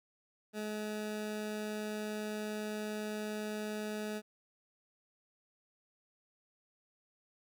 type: tone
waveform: 20% pulse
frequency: 212.5 Hz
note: G#3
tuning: 40 cents sharp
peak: -32 dBFS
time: 0.53-4.22 s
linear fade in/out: 50 ms
effects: none